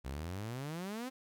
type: exponential sweep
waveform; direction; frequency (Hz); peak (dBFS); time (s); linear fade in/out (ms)
sawtooth; up; 61.74 to 267.6; -35; 0.04-1.1; 20
effects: 12-bit